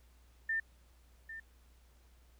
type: tone with echo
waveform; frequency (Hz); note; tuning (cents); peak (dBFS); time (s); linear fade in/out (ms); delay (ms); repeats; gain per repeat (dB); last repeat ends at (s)
sine; 1796; A6; +35; -31; 0.49-0.6; 5; 800; 1; -12; 1.4
effects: added 60 Hz sine -61 dBFS peak until 2.39 s + pink hiss -70 dBFS RMS until 2.39 s